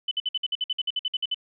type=tone bursts; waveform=sine; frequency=3005 Hz; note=F#7; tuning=26 cents sharp; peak=-23 dBFS; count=15; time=0.08-1.345 s; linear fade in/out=5 ms; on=33 ms; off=55 ms; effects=none